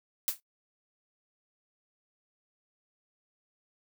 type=noise with exponential decay; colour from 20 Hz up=blue; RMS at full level=-25 dBFS; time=0.28-0.4 s; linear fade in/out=0 ms; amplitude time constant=24 ms; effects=noise-tail reverb RT60 0.1 s tail -17 dB re dry